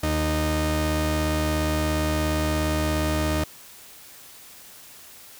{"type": "tone pair together", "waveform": "sawtooth", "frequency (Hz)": [77.1, 308.4], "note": ["D#2", "D#4"], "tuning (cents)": [-15, -15], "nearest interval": "2 octaves", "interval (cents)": 2400, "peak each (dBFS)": -20, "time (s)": [0.03, 3.44], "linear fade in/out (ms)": 5, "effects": ["white hiss -46 dBFS RMS until 5.39 s"]}